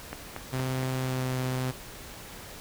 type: click train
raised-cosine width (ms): 0.5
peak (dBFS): -20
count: 4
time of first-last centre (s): 0.13-0.831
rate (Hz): 4.28
type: tone with pitch glide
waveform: sawtooth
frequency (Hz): 130 to 128.51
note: C3 to C3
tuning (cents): -11 to -31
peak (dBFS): -24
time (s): 0.52-1.72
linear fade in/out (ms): 20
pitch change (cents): -20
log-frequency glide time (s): 0.96-1.29
effects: pink hiss -44 dBFS RMS until 2.6 s